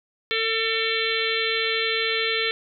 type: harmonic tone with a mistuned harmonic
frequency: 448.9 Hz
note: A4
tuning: 35 cents sharp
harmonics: 1 / 3 / 4 / 5 / 6 / 7 / 8 / 9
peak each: -28 / -33 / -30 / -27 / -32 / -31 / -30 / -31 dBFS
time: 0.31-2.51 s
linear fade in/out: 0 ms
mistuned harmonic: 8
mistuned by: -46 cents
effects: none